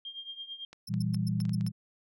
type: tone with tremolo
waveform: sine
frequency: 3206 Hz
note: G7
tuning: 38 cents sharp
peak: -36 dBFS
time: 0.05-0.65 s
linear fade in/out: 2 ms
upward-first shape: triangle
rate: 9 Hz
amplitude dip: 85%
type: clicks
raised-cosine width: 0.2 ms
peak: -31 dBFS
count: 8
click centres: 0.73 / 0.94 / 1.145 / 1.403 / 1.453 / 1.494 / 1.61 / 1.665 s
type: tone bursts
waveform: sawtooth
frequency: 5310 Hz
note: E8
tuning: 12 cents sharp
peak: -38 dBFS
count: 7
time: 0.87-1.684 s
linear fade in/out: 5 ms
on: 22 ms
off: 110 ms
type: chord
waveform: sine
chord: E diminished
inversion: second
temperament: equal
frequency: 116.54 / 164.81 / 196 Hz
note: Bb2 / E3 / G3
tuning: 0 / 0 / 0 cents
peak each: -31 / -32 / -32 dBFS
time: 0.88-1.72 s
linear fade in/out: 50 ms
effects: none